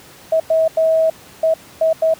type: tone bursts at uneven times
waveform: sine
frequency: 644 Hz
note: E5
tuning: 41 cents flat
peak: -11 dBFS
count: 6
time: 0.32-0.4 / 0.5-0.68 / 0.77-1.1 / 1.43-1.54 / 1.81-1.93 / 2.02-2.14 s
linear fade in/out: 5 ms
effects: pink hiss -42 dBFS RMS until 2.19 s + high-pass 100 Hz 12 dB/octave